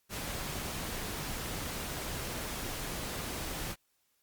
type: noise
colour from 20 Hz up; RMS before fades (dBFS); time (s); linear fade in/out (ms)
pink; -38; 0.09-3.76; 50
effects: white hiss -75 dBFS RMS until 4.22 s + Opus 48 kbps